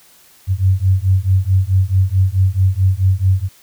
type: beating tone pair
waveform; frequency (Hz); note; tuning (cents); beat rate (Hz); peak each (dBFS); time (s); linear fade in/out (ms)
sine; 92.5 / 97.1; F#2 / G2; 0 / -16; 4.6; -14; 0.47-3.49; 50
effects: white hiss -48 dBFS RMS until 3.62 s